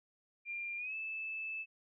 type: tone with pitch glide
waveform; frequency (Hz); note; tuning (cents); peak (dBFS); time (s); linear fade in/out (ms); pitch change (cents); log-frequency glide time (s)
sine; 2392 to 2624; D7 to E7; +31 to -9; -38; 0.45-1.66; 50; +160; 0.77-0.95
effects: none